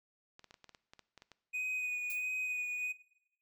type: clicks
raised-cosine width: 0.2 ms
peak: -36 dBFS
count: 12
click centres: 0.394 / 0.443 / 0.509 / 0.542 / 0.643 / 0.693 / 0.748 / 0.935 / 0.993 / 1.177 / 1.221 / 1.317 s
type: tone with vibrato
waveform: triangle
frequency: 2489 Hz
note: D#7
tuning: in tune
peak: -33 dBFS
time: 1.53-2.93 s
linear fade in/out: 20 ms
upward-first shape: sine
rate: 1.5 Hz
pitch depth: 17 cents each way
type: noise with exponential decay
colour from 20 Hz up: violet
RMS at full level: -41 dBFS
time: 2.1-2.28 s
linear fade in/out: 1 ms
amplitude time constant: 37 ms
effects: noise-tail reverb RT60 0.8 s tail -19 dB re dry